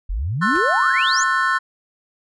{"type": "exponential sweep", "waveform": "sine", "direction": "up", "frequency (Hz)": [38.89, 7380], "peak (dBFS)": -20, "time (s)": [0.09, 1.24], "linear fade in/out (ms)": 10}
{"type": "chord", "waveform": "triangle", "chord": "F# half-diminished seventh", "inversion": "second", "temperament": "just", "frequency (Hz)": [1065.6, 1332, 1480, 1776], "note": ["C6", "E6", "F#6", "A6"], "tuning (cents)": [31, 18, 0, 16], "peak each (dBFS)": [-19, -21, -19, -21], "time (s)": [0.41, 1.59], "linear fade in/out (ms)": 20}
{"type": "noise with exponential decay", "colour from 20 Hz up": "pink", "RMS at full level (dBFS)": -34, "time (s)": [0.55, 0.66], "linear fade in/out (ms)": 5, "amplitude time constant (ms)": 22}
{"effects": ["resampled to 24000 Hz"]}